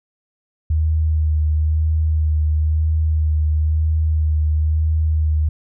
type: tone with vibrato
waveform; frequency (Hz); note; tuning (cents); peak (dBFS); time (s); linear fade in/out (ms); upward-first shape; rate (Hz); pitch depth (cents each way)
sine; 77.7; D#2; -2; -14; 0.7-5.49; 5; sine; 1; 22
effects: none